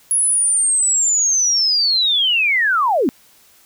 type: linear sweep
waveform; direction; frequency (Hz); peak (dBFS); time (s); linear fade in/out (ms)
sine; down; 10548 to 220; -13; 0.11-3.09; 0
effects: white hiss -51 dBFS RMS until 3.65 s